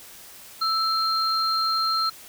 sine tone pair together, 1318.5 / 4186 Hz, E6 / C8, 0 / 0 cents, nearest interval octave + minor sixth, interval 2000 cents, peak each -23 / -24 dBFS, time 0.61-2.1 s, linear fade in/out 10 ms, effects white hiss -45 dBFS RMS until 2.28 s

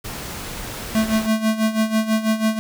pink noise, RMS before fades -31 dBFS, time 0.04-1.27 s, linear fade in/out 10 ms
square tone with tremolo, 219.5 Hz, A3, 4 cents flat, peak -15 dBFS, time 0.95-2.59 s, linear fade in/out 0 ms, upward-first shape sine, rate 6.1 Hz, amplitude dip 75%
effects none

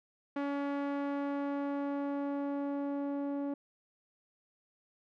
sawtooth tone with low-pass filter sweep, 282.7 Hz, C#4, 34 cents sharp, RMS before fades -35 dBFS, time 0.36-3.54 s, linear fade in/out 5 ms, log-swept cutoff 1800 to 620 Hz, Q 0.74, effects none

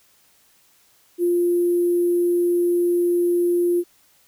sine tone with sample-and-hold, 349.2 Hz, F4, in tune, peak -16 dBFS, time 1.18-3.84 s, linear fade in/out 50 ms, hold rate 11025 Hz, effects white hiss -58 dBFS RMS until 4.27 s

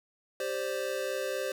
square chord, G suspended fourth, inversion none, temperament equal, 392 / 523.3 / 587.3 Hz, G4 / C5 / D5, 0 / 0 / 0 cents, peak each -38 / -34 / -38 dBFS, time 0.4-1.52 s, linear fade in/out 2 ms, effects none

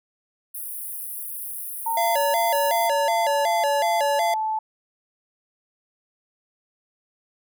pink high-pass noise, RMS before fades -33 dBFS, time 0.54-2.88 s, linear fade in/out 10 ms, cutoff 9600 Hz, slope 96 dB/octave
sine tone with pitch glide, 915 to 872.2 Hz, A#5 to A5, -32 to -15 cents, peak -22 dBFS, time 1.86-4.59 s, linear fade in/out 5 ms, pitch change -83 cents, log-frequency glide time 2.84-3.63 s
square tone with vibrato, 623 Hz, D#5, 2 cents sharp, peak -22 dBFS, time 1.97-4.34 s, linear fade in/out 2 ms, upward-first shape square, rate 2.7 Hz, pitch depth 160 cents each way
effects none

